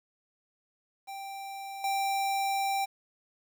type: tone with level steps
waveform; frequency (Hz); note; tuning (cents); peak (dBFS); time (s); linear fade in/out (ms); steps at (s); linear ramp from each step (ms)
square; 785; G5; +2; -39 / -28; 1.07-2.86; 20; 1.84; 2
effects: 10-bit